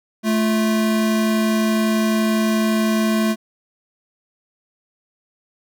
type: tone pair together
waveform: square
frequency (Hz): 218.5 / 346.9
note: A3 / F4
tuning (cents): -12 / -12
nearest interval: minor sixth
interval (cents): 800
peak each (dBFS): -17 / -26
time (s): 0.23-3.36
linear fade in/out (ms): 50
effects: none